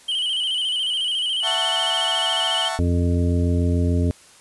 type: tone with vibrato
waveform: triangle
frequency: 3050 Hz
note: G7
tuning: 48 cents flat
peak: -19 dBFS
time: 0.08-2.69 s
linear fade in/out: 10 ms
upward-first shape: square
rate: 14 Hz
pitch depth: 54 cents each way
type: chord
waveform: 30% pulse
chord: F# minor seventh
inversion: third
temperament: just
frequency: 666 / 740 / 888 / 1110 Hz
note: E5 / F#5 / A5 / C#6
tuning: +18 / 0 / +16 / +2 cents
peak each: -26 / -27 / -26 / -31 dBFS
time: 1.42-2.8 s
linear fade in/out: 50 ms
type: harmonic tone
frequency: 86.9 Hz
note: F2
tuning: 8 cents flat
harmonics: 1 / 2 / 3 / 4 / 5 / 7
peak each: -18 / -26 / -24 / -32 / -30 / -34 dBFS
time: 2.79-4.11 s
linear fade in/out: 0 ms
effects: white hiss -49 dBFS RMS until 4.4 s + resampled to 24000 Hz